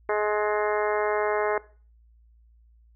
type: harmonic tone with a mistuned harmonic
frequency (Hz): 210.6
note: G#3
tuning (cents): +24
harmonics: 2 / 3 / 4 / 5 / 6 / 7 / 8 / 9 / 10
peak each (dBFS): -25 / -29 / -31 / -33 / -35 / -36 / -37 / -38 / -39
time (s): 0.09-1.58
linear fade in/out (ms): 2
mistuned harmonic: 9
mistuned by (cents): -39
effects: noise-tail reverb RT60 0.4 s tail -19 dB re dry + added 57 Hz sine -54 dBFS peak until 2.95 s